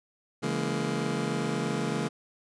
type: chord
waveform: 25% pulse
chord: A# half-diminished seventh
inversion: first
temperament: just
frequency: 139.85 / 167.82 / 209.8 / 233.1 Hz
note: C#3 / E3 / G#3 / A#3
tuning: +16 / +31 / +18 / 0 cents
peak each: -30 dBFS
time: 0.42-2.09 s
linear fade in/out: 20 ms
effects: resampled to 22050 Hz